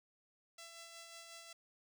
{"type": "tone with tremolo", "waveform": "5% pulse", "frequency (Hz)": 670, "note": "E5", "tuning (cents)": 28, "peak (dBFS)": -39, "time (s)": [0.58, 1.53], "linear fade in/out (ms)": 5, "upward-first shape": "sine", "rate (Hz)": 5.5, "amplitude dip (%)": 35, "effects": []}